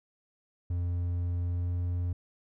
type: tone with pitch glide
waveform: triangle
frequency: 87.6 to 88.11 Hz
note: F2 to F2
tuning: +6 to +16 cents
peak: -26 dBFS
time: 0.7-2.13 s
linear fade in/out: 5 ms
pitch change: +10 cents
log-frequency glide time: 1.49-1.68 s
effects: none